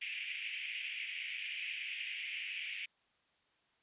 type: band-pass noise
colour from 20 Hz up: pink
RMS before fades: -42 dBFS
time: 0.01-2.86 s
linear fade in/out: 10 ms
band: 2200 to 2900 Hz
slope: 48 dB/octave
effects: white hiss -74 dBFS RMS until 3.82 s + resampled to 8000 Hz